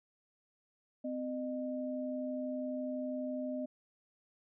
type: tone pair together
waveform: sine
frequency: 256.9 / 611 Hz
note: C4 / D#5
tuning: -32 / -32 cents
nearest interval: octave + minor third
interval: 1500 cents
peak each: -37 / -39 dBFS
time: 1.04-3.66 s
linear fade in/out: 10 ms
effects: none